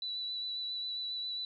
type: tone with vibrato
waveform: sine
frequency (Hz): 3958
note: B7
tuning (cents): +3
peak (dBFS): -35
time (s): 0.02-1.45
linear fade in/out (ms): 2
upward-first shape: triangle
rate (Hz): 7.4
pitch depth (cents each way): 20
effects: none